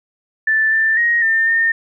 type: tone with pitch steps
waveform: sine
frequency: 1761 / 1777 / 1879 / 1801 / 1823 Hz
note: A6 / A6 / A#6 / A6 / A#6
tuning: +1 / +17 / +13 / +40 / -39 cents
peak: -12 dBFS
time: 0.47-1.72 s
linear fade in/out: 5 ms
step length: 250 ms
effects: none